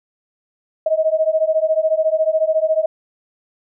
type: beating tone pair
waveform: sine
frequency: 626 / 640 Hz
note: D#5 / D#5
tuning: +10 / +49 cents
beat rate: 14 Hz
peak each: -17 dBFS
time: 0.86-2.86 s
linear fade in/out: 5 ms
effects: none